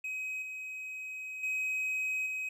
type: tone with level steps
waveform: triangle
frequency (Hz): 2532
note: D#7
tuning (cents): +30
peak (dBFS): -33 / -37 / -29 / -32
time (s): 0.04-2.49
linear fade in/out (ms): 5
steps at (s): 0.42 / 1.43 / 2.26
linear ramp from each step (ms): 5
effects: none